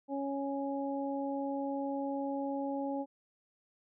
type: harmonic tone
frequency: 277.2 Hz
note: C#4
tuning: in tune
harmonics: 1 / 2 / 3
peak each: -35 / -38 / -40 dBFS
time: 0.08-3.06 s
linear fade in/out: 50 ms
effects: none

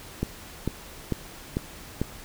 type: click train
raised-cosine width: 3 ms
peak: -12 dBFS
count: 5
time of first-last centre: 0.23-2.016 s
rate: 2.24 Hz
effects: pink hiss -44 dBFS RMS until 2.24 s

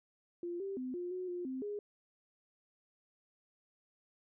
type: tone with pitch steps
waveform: sine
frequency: 347.3 / 391.6 / 255.5 / 354.2 / 366.7 / 354.3 / 260.9 / 412.7 Hz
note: F4 / G4 / C4 / F4 / F#4 / F4 / C4 / G#4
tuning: -10 / -2 / -41 / +24 / -15 / +25 / -5 / -11 cents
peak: -37 dBFS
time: 0.43-1.79 s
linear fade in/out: 2 ms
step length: 170 ms
effects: none

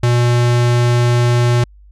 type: tone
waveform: square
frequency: 120.7 Hz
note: B2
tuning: 39 cents flat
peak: -11 dBFS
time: 0.03-1.64 s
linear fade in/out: 5 ms
effects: added 50 Hz sine -40 dBFS peak until 1.91 s + low-pass 8000 Hz 12 dB/octave

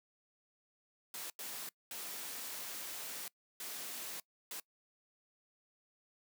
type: noise bursts at uneven times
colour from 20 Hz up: white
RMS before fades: -44 dBFS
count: 5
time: 1.14-1.3 / 1.39-1.69 / 1.91-3.28 / 3.6-4.2 / 4.51-4.6 s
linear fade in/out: 2 ms
effects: noise-tail reverb RT60 0.1 s tail -23 dB re dry + high-pass 200 Hz 12 dB/octave

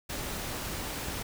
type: noise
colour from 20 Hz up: pink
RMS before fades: -36 dBFS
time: 0.09-1.23 s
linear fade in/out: 10 ms
effects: none

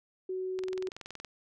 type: tone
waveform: sine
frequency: 373 Hz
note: F#4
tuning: 14 cents sharp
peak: -32 dBFS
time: 0.29-0.89 s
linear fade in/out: 5 ms
type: click train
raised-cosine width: 0.2 ms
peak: -25 dBFS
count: 15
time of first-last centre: 0.59-1.247 s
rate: 21.3 Hz
effects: none

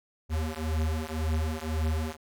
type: beating tone pair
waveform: square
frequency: 77.78 / 79.68 Hz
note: D#2 / D#2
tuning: 0 / +42 cents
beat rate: 1.9 Hz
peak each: -31 dBFS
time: 0.29-2.17 s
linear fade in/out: 50 ms
effects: none

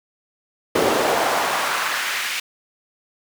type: noise with high-pass filter sweep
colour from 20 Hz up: brown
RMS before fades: -21 dBFS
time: 0.75-2.4 s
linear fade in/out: 5 ms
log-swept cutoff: 400 to 2400 Hz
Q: 1.4
effects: none

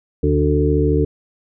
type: harmonic tone with a mistuned harmonic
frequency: 74.1 Hz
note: D2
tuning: 16 cents sharp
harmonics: 1 / 2 / 4 / 5 / 6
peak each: -18 / -20 / -20 / -22 / -19 dBFS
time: 0.23-1.05 s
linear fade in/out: 5 ms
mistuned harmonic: 4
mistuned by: -24 cents
effects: none

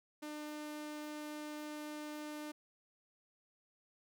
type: tone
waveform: sawtooth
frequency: 300.6 Hz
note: D4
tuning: 40 cents sharp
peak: -39 dBFS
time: 0.22-2.52 s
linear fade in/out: 10 ms
effects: none

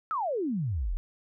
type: exponential sweep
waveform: sine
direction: down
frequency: 1354 to 34.1 Hz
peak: -27 dBFS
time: 0.11-0.97 s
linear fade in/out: 0 ms
effects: none

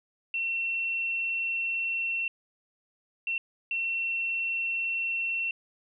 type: tone bursts at uneven times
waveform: sine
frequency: 2711 Hz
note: E7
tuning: 48 cents sharp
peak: -27 dBFS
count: 3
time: 0.34-2.28 / 3.27-3.38 / 3.71-5.51 s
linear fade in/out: 2 ms
effects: none

